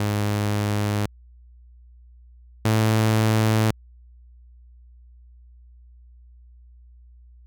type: tone pair in turn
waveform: sawtooth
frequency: 103.83 / 109.59 Hz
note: G#2 / A2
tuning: 0 / -6 cents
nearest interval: minor second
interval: 94 cents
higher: second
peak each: -17 / -13 dBFS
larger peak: second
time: 0-1.06 / 2.65-3.71 s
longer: neither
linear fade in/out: 5 ms
effects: added 60 Hz sine -46 dBFS peak until 7.46 s